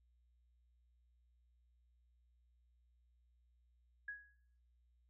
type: tone with exponential decay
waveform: sine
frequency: 1665 Hz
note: G#6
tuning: 4 cents sharp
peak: -40 dBFS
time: 4.08-4.37 s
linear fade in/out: 5 ms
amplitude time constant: 63 ms
effects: noise-tail reverb RT60 0.8 s tail -22 dB re dry + added 60 Hz sine -70 dBFS peak until 5.09 s